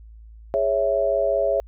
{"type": "chord", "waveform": "sine", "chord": "C# minor", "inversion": "second", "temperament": "equal", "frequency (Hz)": [415.3, 554.4, 659.3], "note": ["G#4", "C#5", "E5"], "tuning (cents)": [0, 0, 0], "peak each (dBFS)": [-26, -21, -22], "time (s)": [0.54, 1.6], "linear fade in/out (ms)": 0, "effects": ["added 55 Hz sine -41 dBFS peak until 1.67 s"]}